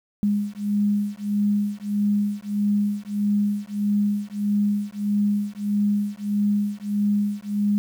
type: beating tone pair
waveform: sine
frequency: 204.6 / 206.2 Hz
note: G#3 / G#3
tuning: -26 / -12 cents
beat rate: 1.6 Hz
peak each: -23 dBFS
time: 0.23-7.78 s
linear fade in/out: 0 ms
effects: 8-bit